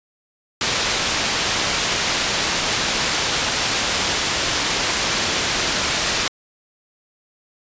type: low-pass noise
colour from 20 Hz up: white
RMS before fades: -21 dBFS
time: 0.61-6.28 s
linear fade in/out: 2 ms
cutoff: 5600 Hz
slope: 12 dB/octave
effects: resampled to 16000 Hz